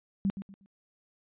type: tone with echo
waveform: sine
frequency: 196 Hz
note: G3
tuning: in tune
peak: -24 dBFS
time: 0.25-0.3 s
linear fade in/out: 0 ms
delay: 120 ms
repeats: 3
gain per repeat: -11 dB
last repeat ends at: 0.66 s
effects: resampled to 8000 Hz